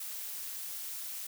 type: noise with amplitude modulation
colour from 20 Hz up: blue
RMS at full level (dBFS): -38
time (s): 0-1.27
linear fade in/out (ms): 5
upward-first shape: sine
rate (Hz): 206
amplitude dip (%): 55
effects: none